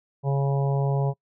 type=harmonic tone; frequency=138.7 Hz; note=C#3; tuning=1 cent sharp; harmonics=1 / 3 / 4 / 5 / 6 / 7; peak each=-21 / -31 / -33 / -35 / -37 / -38 dBFS; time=0.23-1.14 s; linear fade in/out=50 ms; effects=noise-tail reverb RT60 0.1 s tail -26 dB re dry